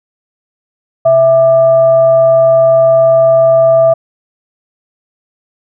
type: tone with frequency modulation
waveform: sine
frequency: 659.3 Hz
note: E5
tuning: in tune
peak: -4 dBFS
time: 1.05-3.94 s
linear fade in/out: 10 ms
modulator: 529 Hz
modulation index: 0.24
effects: none